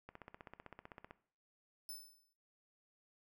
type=click train; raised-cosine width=0.5 ms; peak=-35 dBFS; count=17; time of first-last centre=0.09-1.109 s; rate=15.7 Hz
type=tone with exponential decay; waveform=5% pulse; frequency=5274 Hz; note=E8; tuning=in tune; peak=-37 dBFS; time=1.89-2.33 s; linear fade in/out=1 ms; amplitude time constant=94 ms
effects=noise-tail reverb RT60 0.5 s tail -17 dB re dry